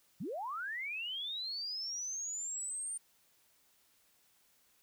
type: linear sweep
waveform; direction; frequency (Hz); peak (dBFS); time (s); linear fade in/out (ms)
sine; up; 133.5 to 8980; -37; 0.2-2.98; 10
effects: white hiss -70 dBFS RMS until 4.82 s